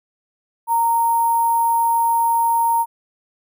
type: tone with sample-and-hold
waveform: sine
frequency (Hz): 927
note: A#5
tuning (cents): -10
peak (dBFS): -14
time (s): 0.67-2.86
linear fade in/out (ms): 50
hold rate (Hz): 11025
effects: none